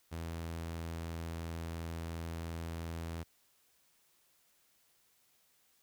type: tone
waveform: sawtooth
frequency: 82.9 Hz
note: E2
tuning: 10 cents sharp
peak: -35 dBFS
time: 0.11-3.24 s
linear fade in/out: 20 ms
effects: white hiss -71 dBFS RMS until 5.82 s